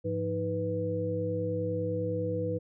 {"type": "tone cluster", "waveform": "sine", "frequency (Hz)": [103.6, 173.3, 315.7, 493.3], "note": ["G#2", "F3", "D#4", "B4"], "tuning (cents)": [-4, -13, 25, -2], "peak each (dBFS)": [-34, -37, -37, -31], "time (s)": [0.04, 2.59], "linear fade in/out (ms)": 20, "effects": []}